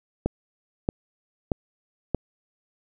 click train, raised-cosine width 2 ms, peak -9 dBFS, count 4, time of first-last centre 0.26-2.147 s, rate 1.59 Hz, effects none

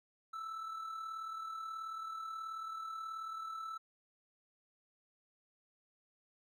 triangle tone with amplitude modulation, 1318.5 Hz, E6, in tune, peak -37 dBFS, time 0.33-3.78 s, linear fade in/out 10 ms, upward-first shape sine, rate 38.5 Hz, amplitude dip 45%, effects none

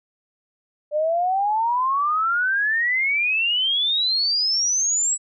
sine exponential sweep, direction up, 587.3 to 7902 Hz, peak -18 dBFS, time 0.91-5.18 s, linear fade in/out 50 ms, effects none

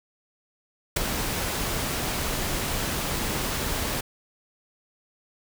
pink noise with ADSR envelope, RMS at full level -18 dBFS, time 0.96-4.01 s, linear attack 10 ms, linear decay 4 ms, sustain -10 dB, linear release 8 ms, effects none

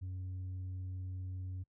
sine tone, 92.5 Hz, F#2, in tune, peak -36 dBFS, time 0.01-1.64 s, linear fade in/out 20 ms, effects noise-tail reverb RT60 0.1 s tail -26 dB re dry + tanh soft clip ceiling -38 dBFS

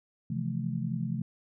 sine chord, F major seventh, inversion second, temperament just, 130.96 / 163.7 / 174.61 / 218.3 Hz, C3 / E3 / F3 / A3, +2 / -12 / 0 / -13 cents, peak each -34 / -35 / -36 / -35 dBFS, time 0.3-1.22 s, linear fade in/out 5 ms, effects none

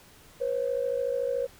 sine tone pair together, 488.3 / 542 Hz, B4 / C#5, -20 / -39 cents, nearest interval major second, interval 181 cents, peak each -28 dBFS, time 0.4-1.47 s, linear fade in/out 20 ms, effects tanh soft clip ceiling -18 dBFS + pink hiss -54 dBFS RMS until 1.59 s

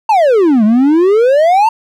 triangle exponential two-way sweep, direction down then up, 921 to 206 to 921 Hz, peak -4 dBFS, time 0.09-1.69 s, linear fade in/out 5 ms, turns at 0.64 s, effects none

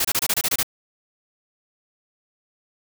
white noise bursts, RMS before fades -21 dBFS, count 9, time 0-0.631 s, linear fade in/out 5 ms, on 47 ms, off 26 ms, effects none

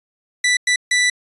sawtooth tone bursts at uneven times, 1975.5 Hz, B6, in tune, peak -10 dBFS, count 3, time 0.44-0.57 / 0.67-0.76 / 0.91-1.1 s, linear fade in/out 5 ms, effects resampled to 24000 Hz

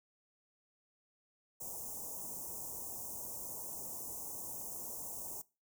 white band-stop noise, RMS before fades -44 dBFS, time 1.6-5.42 s, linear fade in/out 10 ms, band 1000 to 6100 Hz, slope 48 dB/octave, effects noise-tail reverb RT60 0.3 s tail -22 dB re dry

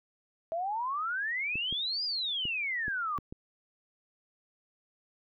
sine exponential two-way sweep, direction up then down, 642 to 5000 to 1130 Hz, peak -30 dBFS, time 0.52-3.18 s, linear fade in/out 0 ms, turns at 2.04 s
clicks, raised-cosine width 3 ms, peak -28 dBFS, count 6, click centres 1.556 / 1.726 / 2.454 / 2.881 / 3.187 / 3.325 s
effects none

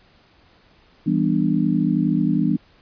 sine chord, E minor seventh, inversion none, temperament just, 164.81 / 197.78 / 247.2 / 296.7 Hz, E3 / G3 / B3 / D4, 0 / +16 / +2 / +18 cents, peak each -22 dBFS, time 1.06-2.57 s, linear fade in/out 10 ms, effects pink hiss -55 dBFS RMS until 2.81 s + resampled to 11025 Hz

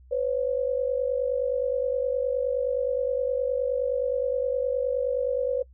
sine tone pair together, 501.4 / 551 Hz, B4 / C#5, +26 / -11 cents, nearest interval major second, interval 163 cents, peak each -25 / -27 dBFS, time 0.11-5.63 s, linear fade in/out 10 ms, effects noise-tail reverb RT60 0.1 s tail -25 dB re dry + added 63 Hz sine -49 dBFS peak until 5.73 s

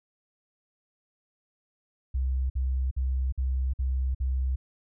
sine tone bursts, 65 Hz, C2, 11 cents flat, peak -24 dBFS, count 6, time 2.14-4.56 s, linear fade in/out 10 ms, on 360 ms, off 52 ms, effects none

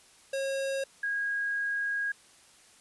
square / sine tone pair in turn, 543 / 1638.5 Hz, C#5 / G#6, -36 / -24 cents, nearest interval octave + perfect fifth, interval 1912 cents, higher second, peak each -30 / -28 dBFS, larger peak second, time 0.33-0.84 / 1.03-2.12 s, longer second, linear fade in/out 5 ms, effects white hiss -58 dBFS RMS until 2.8 s + resampled to 24000 Hz

